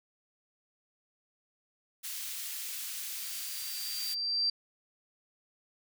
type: high-pass noise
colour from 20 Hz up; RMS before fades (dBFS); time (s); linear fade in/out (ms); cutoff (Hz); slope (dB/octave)
white; -39; 2.03-4.15; 20; 2200; 12
type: tone with exponential growth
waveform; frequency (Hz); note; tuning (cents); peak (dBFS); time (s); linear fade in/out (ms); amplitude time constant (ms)
sine; 4699; D8; 0; -25; 2.61-4.5; 5; 410
effects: none